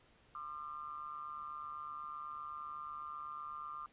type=tone with amplitude modulation; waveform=sine; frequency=1200 Hz; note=D6; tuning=37 cents sharp; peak=-39 dBFS; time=0.35-3.86 s; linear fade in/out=2 ms; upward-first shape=sine; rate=148 Hz; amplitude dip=80%; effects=pink hiss -67 dBFS RMS until 3.92 s + resampled to 8000 Hz